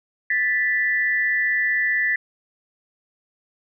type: tone pair together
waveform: sine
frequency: 1760 / 1975.5 Hz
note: A6 / B6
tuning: 0 / 0 cents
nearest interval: major second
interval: 200 cents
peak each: -21 dBFS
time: 0.3-2.16 s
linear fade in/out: 5 ms
effects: none